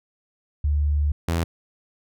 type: tone pair in turn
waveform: sine / sawtooth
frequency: 73.4 / 83.71 Hz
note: D2 / E2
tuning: 0 / +27 cents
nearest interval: major second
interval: 227 cents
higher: second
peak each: -18 / -17 dBFS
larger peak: second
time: 0.64-1.12 / 1.28-1.44 s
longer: first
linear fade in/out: 5 ms
effects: none